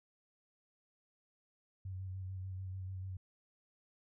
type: tone with vibrato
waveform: sine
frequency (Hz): 94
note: F#2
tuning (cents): +28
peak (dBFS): -40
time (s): 1.85-3.17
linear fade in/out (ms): 5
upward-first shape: square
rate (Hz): 6.8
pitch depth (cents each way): 22
effects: none